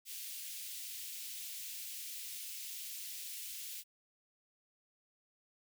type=high-pass noise; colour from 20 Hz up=white; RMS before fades=-45 dBFS; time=0.05-3.84 s; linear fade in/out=50 ms; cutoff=2400 Hz; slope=24 dB/octave; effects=none